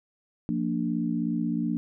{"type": "chord", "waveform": "sine", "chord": "Bb major", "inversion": "second", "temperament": "equal with one note detuned", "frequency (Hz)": [174.61, 230.9, 293.7], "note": ["F3", "Bb3", "D4"], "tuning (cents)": [0, -16, 0], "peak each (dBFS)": [-30, -28, -30], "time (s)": [0.49, 1.77], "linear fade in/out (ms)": 0, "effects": []}